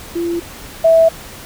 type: tone pair in turn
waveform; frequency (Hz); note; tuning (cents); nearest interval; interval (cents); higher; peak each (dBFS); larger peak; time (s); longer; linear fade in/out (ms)
sine; 341.3 / 654.6; F4 / E5; -40 / -12; major seventh; 1128; second; -16 / -6; second; 0.15-0.4 / 0.84-1.09; neither; 10
effects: pink hiss -34 dBFS RMS until 1.45 s